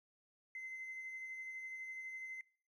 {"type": "tone with tremolo", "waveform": "triangle", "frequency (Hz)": 2061, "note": "C7", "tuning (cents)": -27, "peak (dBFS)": -39, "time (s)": [0.55, 2.41], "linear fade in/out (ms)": 2, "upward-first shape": "sine", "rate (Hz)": 12, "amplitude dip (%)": 40, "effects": ["noise-tail reverb RT60 0.5 s tail -26 dB re dry", "tanh soft clip ceiling -41 dBFS"]}